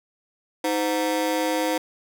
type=ring-modulated tone; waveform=30% pulse; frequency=414.4 Hz; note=G#4; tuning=4 cents flat; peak=-16 dBFS; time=0.64-1.78 s; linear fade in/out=5 ms; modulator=99.2 Hz; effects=none